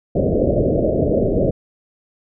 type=low-pass noise; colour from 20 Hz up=white; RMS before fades=-17 dBFS; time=0.15-1.51 s; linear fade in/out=10 ms; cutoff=640 Hz; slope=96 dB/octave; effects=none